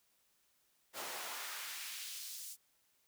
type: noise with high-pass filter sweep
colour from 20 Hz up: pink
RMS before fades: -45 dBFS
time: 0.93-2.57 s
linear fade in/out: 50 ms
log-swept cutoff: 450 to 7300 Hz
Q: 0.96
effects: white hiss -75 dBFS RMS until 3.07 s